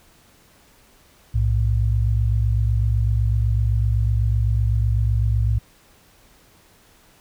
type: tone pair together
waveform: sine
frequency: 61.4 / 109.33 Hz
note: B1 / A2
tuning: -9 / -11 cents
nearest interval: minor seventh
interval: 998 cents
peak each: -19 dBFS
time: 1.34-5.59 s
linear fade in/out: 10 ms
effects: pink hiss -54 dBFS RMS until 7.2 s